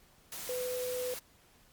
sine tone in noise, 500 Hz, B4, 21 cents sharp, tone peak -33 dBFS, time 0.49-1.14 s, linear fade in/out 2 ms, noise white, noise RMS -42 dBFS, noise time 0.32-1.19 s, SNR +6 dB, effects pink hiss -63 dBFS RMS until 1.72 s + MP3 96 kbps

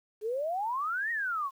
sine exponential two-way sweep, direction up then down, 410.3 to 1900 to 1047 Hz, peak -29 dBFS, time 0.21-1.51 s, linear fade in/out 50 ms, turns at 1.11 s, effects 10-bit

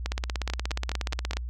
two click trains, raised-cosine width 0.2 ms, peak -14 / -12 dBFS, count 5 / 23, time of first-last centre 0.5-1.333 / 0.06-1.37 s, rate 4.8 / 16.8 Hz, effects added 60 Hz sine -31 dBFS peak until 1.49 s

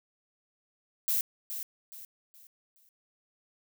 violet noise with echo, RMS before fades -28 dBFS, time 1.08-1.21 s, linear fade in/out 0 ms, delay 420 ms, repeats 4, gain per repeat -9 dB, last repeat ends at 2.89 s, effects none

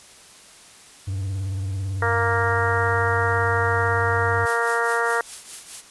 triangle tone with vibrato, 96.5 Hz, G2, 27 cents flat, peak -22 dBFS, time 1.07-4.46 s, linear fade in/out 10 ms, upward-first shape sine, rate 18 Hz, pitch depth 70 cents each way
harmonic tone, 233.1 Hz, A#3, in tune, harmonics 2 / 3 / 4 / 5 / 6 / 7 / 8, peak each -25 / -29 / -27 / -28 / -25 / -30 / -27 dBFS, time 2.02-5.21 s, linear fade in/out 2 ms
blue noise with tremolo, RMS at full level -32 dBFS, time 4.45-5.82 s, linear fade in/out 20 ms, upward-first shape triangle, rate 4.8 Hz, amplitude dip 80%
effects white hiss -47 dBFS RMS until 5.9 s + resampled to 24000 Hz

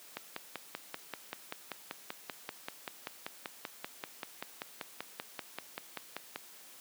click train, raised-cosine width 0.3 ms, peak -21 dBFS, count 33, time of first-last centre 0.17-6.36 s, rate 5.17 Hz, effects white hiss -54 dBFS RMS until 6.8 s + high-pass 200 Hz 12 dB/octave

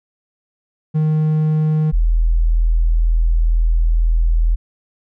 triangle / sine tone pair in turn, 155 / 41.05 Hz, D#3 / E1, -6 / -6 cents, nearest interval octave + major seventh, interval 2300 cents, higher first, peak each -11 dBFS, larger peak neither, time 0.94-1.92 / 1.92-4.56 s, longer second, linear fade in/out 20 ms, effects none

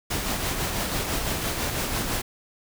pink noise with tremolo, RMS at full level -26 dBFS, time 0.1-2.22 s, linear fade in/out 10 ms, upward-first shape sine, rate 6 Hz, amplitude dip 35%, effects none

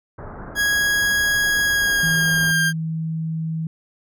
pink low-pass noise, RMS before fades -35 dBFS, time 0.18-2.52 s, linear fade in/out 5 ms, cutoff 1600 Hz, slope 48 dB/octave
40% pulse tone with pitch glide, 1654 to 1599.5 Hz, G#6 to G6, -8 to +34 cents, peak -16 dBFS, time 0.55-2.73 s, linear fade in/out 50 ms, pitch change -58 cents, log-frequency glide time 1.65-2.62 s
sine tone, 160.9 Hz, E3, 42 cents flat, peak -22 dBFS, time 2.03-3.67 s, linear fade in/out 2 ms
effects none

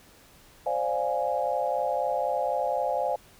sine chord, D half-diminished seventh, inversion third, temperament equal, 523.3 / 587.3 / 698.5 / 830.6 Hz, C5 / D5 / F5 / Ab5, 0 / 0 / 0 / 0 cents, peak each -30 dBFS, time 0.66-3.16 s, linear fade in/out 5 ms, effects pink hiss -55 dBFS RMS until 3.39 s

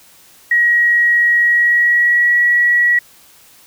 sine tone with pitch glide, 1902 to 1926.3 Hz, A#6 to B6, +34 to -44 cents, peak -9 dBFS, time 0.51-2.99 s, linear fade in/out 5 ms, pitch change +22 cents, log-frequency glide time 1.38-2.38 s, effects white hiss -46 dBFS RMS until 3.66 s

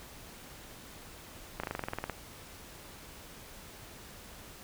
slowing click train, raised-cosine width 0.5 ms, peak -19 dBFS, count 12, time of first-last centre 1.6-2.097 s, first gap 35 ms, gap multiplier 1.05, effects pink hiss -50 dBFS RMS until 4.63 s

